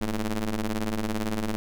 sawtooth ring-modulated tone, 106.1 Hz, G#2, 38 cents sharp, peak -19 dBFS, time 0.01-1.56 s, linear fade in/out 0 ms, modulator 115 Hz, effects none

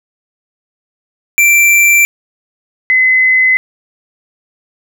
square / sine tone pair in turn, 2349 / 2035 Hz, D7 / C7, 0 / -49 cents, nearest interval major second, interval 249 cents, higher first, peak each -6 dBFS, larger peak neither, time 1.38-2.05 / 2.9-3.57 s, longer neither, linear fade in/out 0 ms, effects none

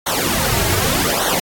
pink noise with flanger, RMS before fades -18 dBFS, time 0.06-1.4 s, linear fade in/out 10 ms, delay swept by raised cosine 0.4 to 4 ms, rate 0.84 Hz, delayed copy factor -0.85, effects AAC 64 kbps

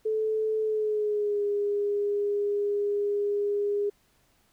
sine tone with pitch glide, 435.6 to 408.8 Hz, A4 to G#4, -17 to -27 cents, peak -24 dBFS, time 0.05-3.9 s, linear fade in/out 10 ms, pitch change -110 cents, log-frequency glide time 0.61-1.43 s, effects pink hiss -66 dBFS RMS until 4.52 s

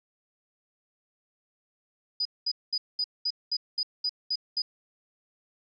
sine tone bursts, 4955 Hz, D#8, 8 cents flat, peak -25 dBFS, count 10, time 2.2-4.62 s, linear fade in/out 5 ms, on 53 ms, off 210 ms, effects none

